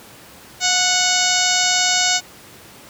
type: harmonic tone with a mistuned harmonic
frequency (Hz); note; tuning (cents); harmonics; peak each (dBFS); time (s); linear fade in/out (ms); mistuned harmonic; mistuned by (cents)
737; F#5; -7; 1 / 2 / 3 / 4 / 5 / 6 / 7 / 8 / 9 / 10; -24 / -24 / -24 / -24 / -24 / -24 / -24 / -24 / -24 / -24; 0.6-2.21; 50; 1; -31
effects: pink hiss -42 dBFS RMS until 2.89 s + high-pass 100 Hz 12 dB/octave